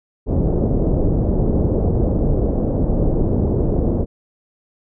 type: low-pass noise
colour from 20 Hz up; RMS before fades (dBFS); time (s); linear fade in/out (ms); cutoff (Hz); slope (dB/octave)
pink; -17; 0.26-4.06; 50; 540; 24
effects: none